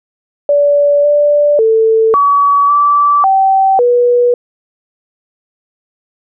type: tone with pitch steps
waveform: sine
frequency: 577 / 586 / 445.1 / 1136 / 1160 / 772 / 485.8 Hz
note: D5 / D5 / A4 / C#6 / D6 / G5 / B4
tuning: -31 / -4 / +20 / +42 / -22 / -27 / -29 cents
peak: -6 dBFS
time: 0.49-4.34 s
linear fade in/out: 2 ms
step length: 550 ms
effects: none